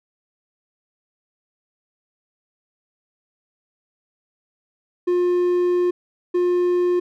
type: tone pair in turn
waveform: triangle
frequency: 355.6 / 355.6 Hz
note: F4 / F4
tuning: +31 / +31 cents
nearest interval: unison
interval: 0 cents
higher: neither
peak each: -14 dBFS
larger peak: neither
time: 5.07-5.91 / 6.34-7 s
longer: first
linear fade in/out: 10 ms
effects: none